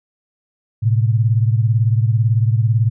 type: beating tone pair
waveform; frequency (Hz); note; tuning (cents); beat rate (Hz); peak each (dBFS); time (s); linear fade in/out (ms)
sine; 110 / 128; A2 / C3; 0 / -38; 18; -13 / -18; 0.82-2.9; 20
effects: none